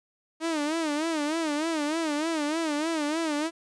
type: tone with vibrato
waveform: sawtooth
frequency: 311.1 Hz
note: D#4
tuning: in tune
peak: -22 dBFS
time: 0.4-3.51 s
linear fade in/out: 50 ms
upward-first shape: sine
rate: 3.3 Hz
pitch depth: 120 cents each way
effects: resampled to 22050 Hz + 10-bit